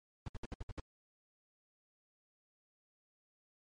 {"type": "noise bursts", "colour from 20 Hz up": "brown", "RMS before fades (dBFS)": -41, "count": 7, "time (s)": [0.26, 0.799], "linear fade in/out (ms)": 2, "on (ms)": 23, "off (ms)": 63, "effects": ["low-pass 7000 Hz 12 dB/octave", "MP3 48 kbps"]}